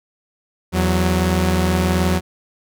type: tone pair together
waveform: sawtooth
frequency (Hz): 82.89 / 184.7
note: E2 / F#3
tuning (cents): +10 / -3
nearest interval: octave + major second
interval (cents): 1387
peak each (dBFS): -14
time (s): 0.72-2.21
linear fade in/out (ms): 50
effects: none